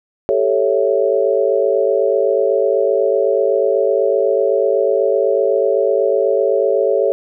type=chord; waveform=sine; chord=A dominant seventh; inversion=third; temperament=equal; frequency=392 / 440 / 554.4 / 659.3 Hz; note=G4 / A4 / C#5 / E5; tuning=0 / 0 / 0 / 0 cents; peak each=-18 / -17 / -16 / -22 dBFS; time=0.29-7.12 s; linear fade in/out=0 ms; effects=none